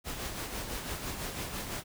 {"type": "noise with tremolo", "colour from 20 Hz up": "pink", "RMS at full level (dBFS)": -36, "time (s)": [0.04, 1.84], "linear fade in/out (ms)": 50, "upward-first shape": "sine", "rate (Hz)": 6, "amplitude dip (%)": 45, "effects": []}